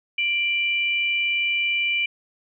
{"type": "tone pair together", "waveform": "sine", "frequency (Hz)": [2359, 2963], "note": ["D7", "F#7"], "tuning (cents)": [7, 2], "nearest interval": "major third", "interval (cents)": 395, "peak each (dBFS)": [-21, -26], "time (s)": [0.18, 2.06], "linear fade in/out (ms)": 5, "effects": []}